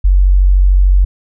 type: tone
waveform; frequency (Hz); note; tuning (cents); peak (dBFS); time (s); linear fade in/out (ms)
sine; 46.74; F#1; +18; -5; 0.04-1.05; 10
effects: none